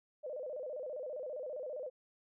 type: tone with vibrato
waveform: sine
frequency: 554.4 Hz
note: C#5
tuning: in tune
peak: -39 dBFS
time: 0.23-1.9 s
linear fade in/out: 20 ms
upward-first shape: square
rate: 15 Hz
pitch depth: 150 cents each way
effects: none